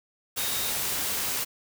sine tone in noise, 3729 Hz, A#7, in tune, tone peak -36 dBFS, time 0.37-0.72 s, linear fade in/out 20 ms, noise white, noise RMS -29 dBFS, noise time 0.36-1.45 s, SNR -10 dB, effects none

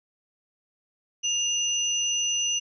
sine tone pair together, 2830 / 5997 Hz, F7 / F#8, +22 / +22 cents, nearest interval octave + minor second, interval 1300 cents, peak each -26 dBFS, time 1.23-2.6 s, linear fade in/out 20 ms, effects none

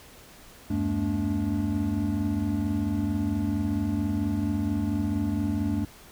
triangle tone cluster, 77.1 / 95 / 214.9 / 239.3 / 289.1 Hz, D#2 / F#2 / A3 / A#3 / D4, -15 / +46 / -41 / +46 / -27 cents, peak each -35 / -28 / -27 / -33 / -27 dBFS, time 0.7-5.85 s, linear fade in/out 5 ms, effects pink hiss -50 dBFS RMS until 6.11 s

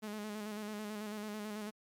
sawtooth tone with vibrato, 211.1 Hz, G#3, 29 cents sharp, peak -36 dBFS, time 0.02-1.71 s, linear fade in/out 20 ms, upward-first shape square, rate 9.1 Hz, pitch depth 35 cents each way, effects MP3 96 kbps

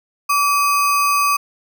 sine tone with sample-and-hold, 1153 Hz, D6, 32 cents flat, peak -13 dBFS, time 0.29-1.37 s, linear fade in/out 10 ms, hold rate 3675 Hz, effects none

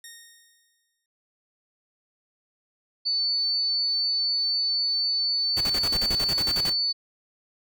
10% pulse tone with exponential decay, 1853 Hz, A#6, 11 cents flat, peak -31 dBFS, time 0.04-1.06 s, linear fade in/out 2 ms, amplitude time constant 220 ms
sine tone, 4498 Hz, C#8, 24 cents sharp, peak -22 dBFS, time 3.05-6.93 s, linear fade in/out 20 ms
pink noise with tremolo, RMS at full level -31 dBFS, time 5.56-6.74 s, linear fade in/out 20 ms, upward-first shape square, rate 11 Hz, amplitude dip 80%
effects none

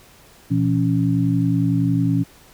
sine tone cluster, 120.3 / 171.1 / 278.5 Hz, B2 / F3 / C#4, -45 / -35 / +8 cents, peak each -20 dBFS, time 0.5-2.24 s, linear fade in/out 20 ms, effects pink hiss -49 dBFS RMS until 2.53 s

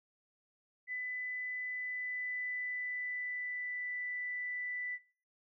sine tone with pitch glide, 2000 to 1982.7 Hz, B6 to B6, +21 to +6 cents, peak -36 dBFS, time 0.87-4.99 s, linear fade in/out 50 ms, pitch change -15 cents, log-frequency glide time 1.69-3.87 s, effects noise-tail reverb RT60 0.5 s tail -21 dB re dry

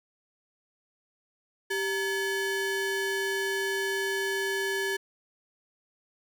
square ring-modulated tone, 659.3 Hz, E5, in tune, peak -25 dBFS, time 1.7-4.97 s, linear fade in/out 10 ms, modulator 1050 Hz, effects none

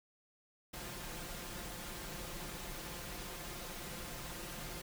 pink noise with comb filter, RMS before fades -45 dBFS, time 0.73-4.82 s, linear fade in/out 10 ms, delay 5.7 ms, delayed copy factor +0.55, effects none

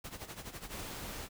pink noise with tremolo, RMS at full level -43 dBFS, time 0.04-0.81 s, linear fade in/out 5 ms, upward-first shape sine, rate 12 Hz, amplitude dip 75%
pink noise, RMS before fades -43 dBFS, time 0.7-1.29 s, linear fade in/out 50 ms
effects none

